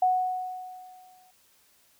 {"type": "tone with exponential decay", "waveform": "sine", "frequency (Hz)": 738, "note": "F#5", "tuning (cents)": -5, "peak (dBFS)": -18, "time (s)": [0.02, 1.31], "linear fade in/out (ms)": 5, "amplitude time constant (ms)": 280, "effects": ["white hiss -63 dBFS RMS until 1.99 s"]}